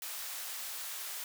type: high-pass noise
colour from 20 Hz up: white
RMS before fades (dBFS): -41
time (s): 0.02-1.24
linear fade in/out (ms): 2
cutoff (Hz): 720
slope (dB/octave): 12
effects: none